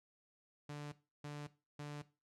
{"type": "tone bursts", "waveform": "sawtooth", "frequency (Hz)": 146.83, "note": "D3", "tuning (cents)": 0, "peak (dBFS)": -40, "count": 3, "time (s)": [0.69, 2.02], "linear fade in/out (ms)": 5, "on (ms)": 230, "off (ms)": 320, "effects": ["noise-tail reverb RT60 0.3 s tail -17 dB re dry", "low-pass 8000 Hz 12 dB/octave"]}